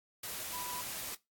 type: tone in noise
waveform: sine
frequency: 987.8 Hz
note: B5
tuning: in tune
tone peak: -43 dBFS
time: 0.53-0.81 s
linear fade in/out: 5 ms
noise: white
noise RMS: -41 dBFS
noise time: 0.23-1.15 s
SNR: -5 dB
effects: noise-tail reverb RT60 0.2 s tail -19 dB re dry + AAC 64 kbps